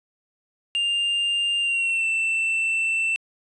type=tone with pitch glide; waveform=triangle; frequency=2800 to 2674 Hz; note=F7 to E7; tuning=+4 to +24 cents; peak=-19 dBFS; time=0.75-3.16 s; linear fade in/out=0 ms; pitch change=-80 cents; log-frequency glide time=1.6-2.06 s; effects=resampled to 22050 Hz